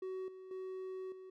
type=tone with level steps; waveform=triangle; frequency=375.4 Hz; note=F#4; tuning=25 cents sharp; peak=-37 / -47 / -39 / -47 dBFS; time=0.02-1.3 s; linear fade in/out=5 ms; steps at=0.28 / 0.51 / 1.12 s; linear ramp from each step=2 ms; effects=none